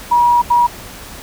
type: tone bursts at uneven times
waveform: sine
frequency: 960 Hz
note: B5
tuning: 49 cents flat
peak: -8 dBFS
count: 2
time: 0.11-0.42 / 0.5-0.67 s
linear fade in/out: 10 ms
effects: pink hiss -33 dBFS RMS until 1.22 s